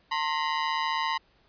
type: ring-modulated tone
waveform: sawtooth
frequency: 983 Hz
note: B5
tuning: 8 cents flat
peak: -19 dBFS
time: 0.11-1.18 s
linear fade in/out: 10 ms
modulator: 77.5 Hz
effects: pink hiss -64 dBFS RMS until 1.48 s + resampled to 11025 Hz